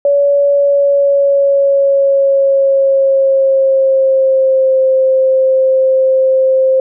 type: tone with pitch glide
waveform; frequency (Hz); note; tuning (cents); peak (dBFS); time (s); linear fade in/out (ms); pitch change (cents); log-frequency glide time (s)
sine; 567 to 526; C#5 to C5; +39 to +9; -7; 0.05-6.8; 2; -130; 0.5-4.81
effects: none